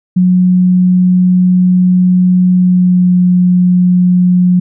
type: tone with pitch glide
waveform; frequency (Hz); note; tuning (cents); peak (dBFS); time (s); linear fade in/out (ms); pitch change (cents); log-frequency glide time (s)
sine; 181.9 to 180.02; F#3 to F#3; -29 to -47; -5; 0.16-4.6; 10; -18; 2.51-3.16
effects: none